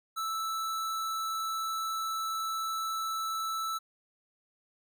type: tone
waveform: square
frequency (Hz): 1317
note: E6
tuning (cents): -2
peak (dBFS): -32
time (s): 0.16-3.79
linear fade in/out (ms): 20
effects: none